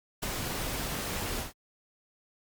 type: noise with ADSR envelope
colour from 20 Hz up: pink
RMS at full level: -30 dBFS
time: 0.22-1.53 s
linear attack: 14 ms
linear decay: 12 ms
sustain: -4 dB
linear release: 140 ms
effects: Opus 48 kbps